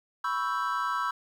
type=chord; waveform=triangle; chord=C# half-diminished seventh; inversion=third; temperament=equal; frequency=987.8 / 1108.7 / 1318.5 / 1568 Hz; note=B5 / C#6 / E6 / G6; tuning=0 / 0 / 0 / 0 cents; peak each=-31 / -31 / -29 / -34 dBFS; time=0.24-1.11 s; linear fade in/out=5 ms; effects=10-bit